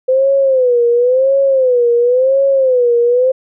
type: tone with vibrato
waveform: sine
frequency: 510 Hz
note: C5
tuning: 44 cents flat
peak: -8 dBFS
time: 0.08-3.32 s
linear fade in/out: 10 ms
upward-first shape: sine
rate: 0.95 Hz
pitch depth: 130 cents each way
effects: none